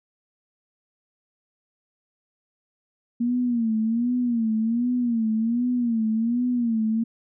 sine tone with vibrato, 233.1 Hz, A#3, in tune, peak -20 dBFS, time 3.2-7.04 s, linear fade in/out 10 ms, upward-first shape sine, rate 1.3 Hz, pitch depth 110 cents each way, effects none

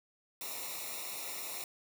white noise with comb filter, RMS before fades -41 dBFS, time 0.41-1.64 s, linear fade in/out 2 ms, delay 0.63 ms, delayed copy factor -0.85, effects none

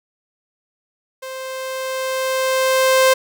sawtooth tone with level ramp, 523.3 Hz, C5, in tune, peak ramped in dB -25 to -6 dBFS, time 1.22-3.14 s, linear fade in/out 10 ms, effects none

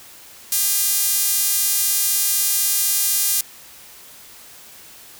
sawtooth tone with high-pass filter, 404 Hz, G#4, 48 cents flat, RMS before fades -19 dBFS, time 0.52-3.41 s, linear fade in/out 2 ms, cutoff 8400 Hz, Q 0.68, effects white hiss -43 dBFS RMS until 5.19 s

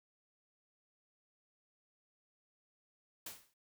white noise with exponential decay, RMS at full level -42 dBFS, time 3.26-3.54 s, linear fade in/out 5 ms, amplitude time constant 59 ms, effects none

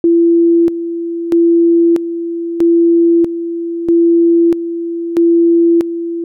sine tone with tremolo, 337.6 Hz, E4, 41 cents sharp, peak -6 dBFS, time 0.04-6.24 s, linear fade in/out 2 ms, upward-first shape square, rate 0.78 Hz, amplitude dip 70%, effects none

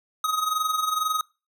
square tone with amplitude modulation, 1259 Hz, D#6, 20 cents sharp, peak -21 dBFS, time 0.24-1.21 s, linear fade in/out 2 ms, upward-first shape sine, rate 22.1 Hz, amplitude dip 65%, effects noise-tail reverb RT60 0.3 s tail -24 dB re dry

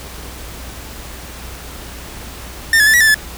45% pulse tone with pitch steps, 1807 / 1704 / 1758 / 1925 / 1764 / 1727 Hz, A6 / G#6 / A6 / B6 / A6 / A6, +46 / +44 / -2 / -45 / +4 / -33 cents, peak -8 dBFS, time 2.73-3.144 s, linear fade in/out 2 ms, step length 69 ms, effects added 60 Hz sine -33 dBFS peak until 3.37 s + pink hiss -33 dBFS RMS until 3.37 s

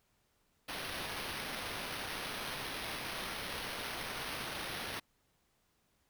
blue noise with sample-and-hold, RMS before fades -41 dBFS, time 0.68-5 s, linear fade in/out 10 ms, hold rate 7350 Hz, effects pink hiss -75 dBFS RMS until 6.09 s

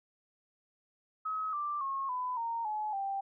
sine tone with pitch steps, 1277 / 1177.8 / 1086.3 / 1001.9 / 924.1 / 852.3 / 786.1 Hz, D#6 / D6 / C#6 / B5 / A#5 / G#5 / G5, +45 / +5 / -35 / +25 / -15 / +45 / +5 cents, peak -32 dBFS, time 1.25-3.21 s, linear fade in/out 10 ms, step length 280 ms, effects none

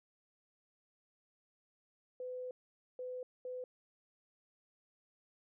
sine tone bursts at uneven times, 504 Hz, B4, 35 cents sharp, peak -40 dBFS, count 3, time 2.2-2.51 / 2.99-3.23 / 3.45-3.64 s, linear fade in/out 2 ms, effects none

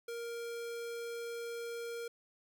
square tone, 467.8 Hz, A#4, 6 cents sharp, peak -40 dBFS, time 0.08-2.08 s, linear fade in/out 5 ms, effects none

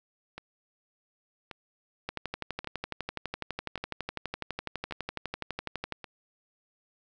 two click trains, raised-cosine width 0.3 ms, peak -17 / -24 dBFS, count 47 / 6, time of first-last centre 2.09-5.923 / 0.38-6.043 s, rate 12 / 0.883 Hz, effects none

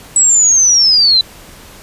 sine linear sweep, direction down, 7902 to 3951 Hz, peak -6 dBFS, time 0.16-1.21 s, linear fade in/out 2 ms, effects pink hiss -37 dBFS RMS until 1.82 s + resampled to 32000 Hz

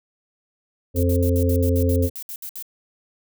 harmonic tone, 87.5 Hz, F2, 4 cents sharp, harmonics 1 / 3 / 5 / 6, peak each -18 / -23 / -25 / -26 dBFS, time 0.94-2.1 s, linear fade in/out 50 ms
violet noise bursts, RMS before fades -33 dBFS, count 13, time 0.96-2.625 s, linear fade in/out 0 ms, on 69 ms, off 64 ms
effects none

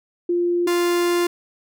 sine / 45% pulse tone pair in turn, 349 / 349 Hz, F4 / F4, -1 / -1 cents, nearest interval unison, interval 0 cents, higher neither, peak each -17 dBFS, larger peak neither, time 0.29-0.67 / 0.67-1.27 s, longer second, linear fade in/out 5 ms, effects none

